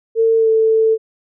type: tone with pitch glide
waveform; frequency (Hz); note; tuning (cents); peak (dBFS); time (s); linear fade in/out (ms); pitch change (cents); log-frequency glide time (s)
sine; 451.4 to 443.6; A4 to A4; +44 to +14; -10; 0.15-0.98; 50; -30; 0.37-0.49
effects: none